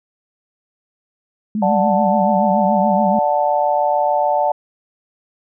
sine tone with vibrato, 202.3 Hz, G#3, 45 cents flat, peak -17 dBFS, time 1.55-3.19 s, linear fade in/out 2 ms, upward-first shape triangle, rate 7 Hz, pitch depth 160 cents each way
sine chord, D major, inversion none, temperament just, 587.3 / 734.2 / 881 Hz, D5 / F#5 / A5, 0 / -14 / +2 cents, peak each -18 dBFS, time 1.62-4.52 s, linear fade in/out 5 ms
effects none

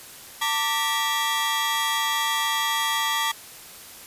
40% pulse tone cluster, 899 / 1171 / 1952 / 3297 Hz, A5 / D6 / B6 / G#7, +37 / -5 / -21 / -13 cents, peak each -27 dBFS, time 0.41-3.32 s, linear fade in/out 10 ms, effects white hiss -43 dBFS RMS until 4.06 s + resampled to 32000 Hz

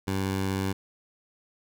15% pulse tone, 96.2 Hz, G2, 32 cents flat, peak -20 dBFS, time 0.07-0.73 s, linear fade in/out 10 ms, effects none

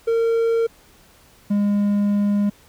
triangle tone pair in turn, 458.3 / 204.1 Hz, A#4 / G#3, -29 / -30 cents, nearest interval octave + major second, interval 1401 cents, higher first, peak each -14 dBFS, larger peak neither, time 0.07-0.67 / 1.5-2.5 s, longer second, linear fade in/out 10 ms, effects pink hiss -52 dBFS RMS until 2.68 s

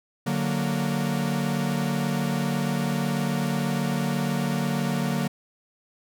45% pulse chord, D augmented, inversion none, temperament equal, 146.83 / 185 / 233.1 Hz, D3 / F#3 / A#3, 0 / 0 / 0 cents, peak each -28 dBFS, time 0.26-5.28 s, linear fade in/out 10 ms, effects none

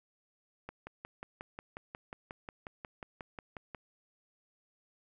click train, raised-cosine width 0.5 ms, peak -27 dBFS, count 18, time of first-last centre 0.69-3.748 s, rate 5.56 Hz, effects none

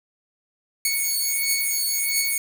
5% pulse beating tone pair, 2217 / 2218.5 Hz, C#7 / C#7, 0 / +1 cents, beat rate 1.5 Hz, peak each -14 dBFS, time 0.85-2.38 s, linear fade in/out 2 ms, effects 7-bit

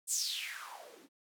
blue noise with band-pass filter sweep, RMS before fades -39 dBFS, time 0.07-1.09 s, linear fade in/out 50 ms, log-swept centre 8700 to 250 Hz, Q 6, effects none

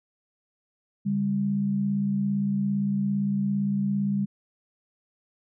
sine tone pair together, 142.41 / 200 Hz, C#3 / G3, +47 / +35 cents, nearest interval tritone, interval 588 cents, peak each -31 / -23 dBFS, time 1.05-4.26 s, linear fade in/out 20 ms, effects none

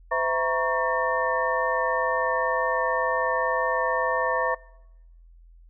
sine tone cluster, 512 / 657 / 943 / 1110 / 1799 Hz, C5 / E5 / A#5 / C#6 / A6, -38 / -6 / +20 / +2 / +38 cents, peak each -28 dBFS, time 0.11-4.55 s, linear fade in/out 10 ms, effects noise-tail reverb RT60 0.9 s tail -23 dB re dry + added 42 Hz sine -48 dBFS peak until 5.69 s

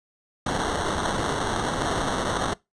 blue noise with sample-and-hold, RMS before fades -26 dBFS, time 0.46-2.54 s, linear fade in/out 5 ms, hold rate 2450 Hz, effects noise-tail reverb RT60 0.2 s tail -22 dB re dry + resampled to 22050 Hz

